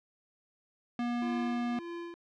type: tone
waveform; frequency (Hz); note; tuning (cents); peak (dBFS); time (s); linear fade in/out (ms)
square; 240; B3; -49; -31; 0.99-1.79; 2
type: tone with tremolo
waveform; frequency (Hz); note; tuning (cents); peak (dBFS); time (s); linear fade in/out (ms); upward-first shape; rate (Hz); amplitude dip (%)
square; 342; F4; -36; -38; 1.22-2.14; 0; sine; 1.7; 80
effects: low-pass 3000 Hz 12 dB/octave